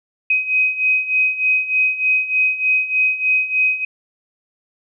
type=beating tone pair; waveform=sine; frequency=2519 / 2522.3 Hz; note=D#7 / D#7; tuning=+21 / +23 cents; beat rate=3.3 Hz; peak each=-20 / -16 dBFS; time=0.3-3.85 s; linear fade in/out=5 ms; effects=none